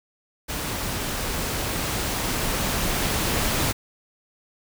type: noise with level ramp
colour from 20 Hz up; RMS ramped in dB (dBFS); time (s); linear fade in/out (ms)
pink; -29 to -23; 0.48-3.73; 20
effects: none